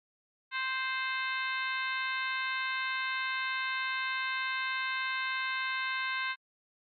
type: harmonic tone with a mistuned harmonic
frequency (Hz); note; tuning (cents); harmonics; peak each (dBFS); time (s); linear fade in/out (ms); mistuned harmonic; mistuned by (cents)
523.3; C5; 0; 2 / 3 / 4 / 5 / 6 / 7 / 8; -37 / -35 / -37 / -40 / -46 / -43 / -47; 0.51-6.36; 50; 6; -47
effects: AAC 64 kbps